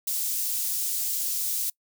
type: high-pass noise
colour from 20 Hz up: white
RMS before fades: -28 dBFS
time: 0.07-1.7 s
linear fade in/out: 5 ms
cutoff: 6000 Hz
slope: 12 dB/octave
effects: noise-tail reverb RT60 0.1 s tail -25 dB re dry